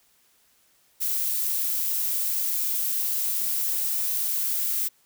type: noise with high-pass filter sweep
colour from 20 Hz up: violet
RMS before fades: -26 dBFS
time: 1-4.89 s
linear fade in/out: 20 ms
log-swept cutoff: 220 to 1100 Hz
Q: 1.3
effects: white hiss -63 dBFS RMS until 5.05 s